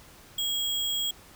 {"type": "tone with sample-and-hold", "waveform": "sine", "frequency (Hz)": 3300, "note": "G#7", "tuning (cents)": -12, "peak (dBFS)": -26, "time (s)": [0.38, 1.11], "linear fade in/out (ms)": 5, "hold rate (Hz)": 11025, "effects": ["pink hiss -52 dBFS RMS until 1.35 s"]}